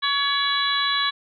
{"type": "harmonic tone with a mistuned harmonic", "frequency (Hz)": 563, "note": "C#5", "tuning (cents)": 27, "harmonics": [2, 3, 4, 5, 6, 7], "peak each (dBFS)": [-25, -26, -32, -37, -26, -25], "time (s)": [0.02, 1.11], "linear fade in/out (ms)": 20, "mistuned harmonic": 5, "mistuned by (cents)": 35, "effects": []}